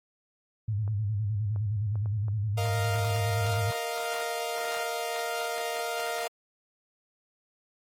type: tone with vibrato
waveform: sine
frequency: 104.8 Hz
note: G#2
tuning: 16 cents sharp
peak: -26 dBFS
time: 0.68-3.71 s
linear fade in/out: 5 ms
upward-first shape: square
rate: 9.7 Hz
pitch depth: 82 cents each way
type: clicks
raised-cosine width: 1 ms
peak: -32 dBFS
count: 6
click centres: 0.878 / 1.561 / 1.956 / 2.059 / 2.283 / 2.685 s
type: chord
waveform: sawtooth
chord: Bb suspended fourth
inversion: none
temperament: equal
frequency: 466.2 / 622.3 / 698.5 Hz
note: Bb4 / Eb5 / F5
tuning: 0 / 0 / 0 cents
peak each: -31 / -33 / -29 dBFS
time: 2.57-6.28 s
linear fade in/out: 10 ms
effects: AAC 48 kbps